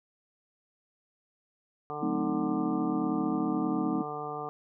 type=harmonic tone; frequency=148.9 Hz; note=D3; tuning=24 cents sharp; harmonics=1 / 2 / 3 / 4 / 5 / 6 / 7 / 8; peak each=-45 / -46 / -39 / -49 / -38 / -46 / -45 / -40 dBFS; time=1.9-4.49 s; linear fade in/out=0 ms
type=chord; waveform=sine; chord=F# diminished seventh; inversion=none; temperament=equal; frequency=185 / 220 / 261.6 / 311.1 Hz; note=F#3 / A3 / C4 / Eb4; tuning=0 / 0 / 0 / 0 cents; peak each=-36 / -34 / -33 / -30 dBFS; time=2.01-4.03 s; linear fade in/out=20 ms
effects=none